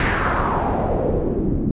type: noise with low-pass filter sweep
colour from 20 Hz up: pink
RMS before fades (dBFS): -20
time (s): 0-1.71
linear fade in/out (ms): 2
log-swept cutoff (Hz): 2000 to 240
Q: 2.4
effects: resampled to 8000 Hz